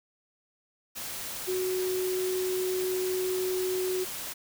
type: tone in noise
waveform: sine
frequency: 370 Hz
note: F#4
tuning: in tune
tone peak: -27 dBFS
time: 1.47-4.05 s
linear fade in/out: 20 ms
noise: white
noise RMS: -37 dBFS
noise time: 0.95-4.34 s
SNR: +7 dB
effects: none